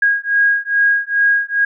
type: beating tone pair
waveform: sine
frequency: 1637 / 1639.4 Hz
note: G#6 / G#6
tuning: -25 / -23 cents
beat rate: 2.4 Hz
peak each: -15 dBFS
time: 0.02-1.65 s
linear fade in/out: 5 ms
effects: none